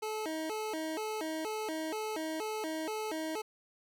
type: tone with vibrato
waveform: 25% pulse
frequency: 370 Hz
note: F#4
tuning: in tune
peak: -31 dBFS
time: 0.02-3.42 s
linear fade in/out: 10 ms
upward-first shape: square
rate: 2.1 Hz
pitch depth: 270 cents each way
effects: none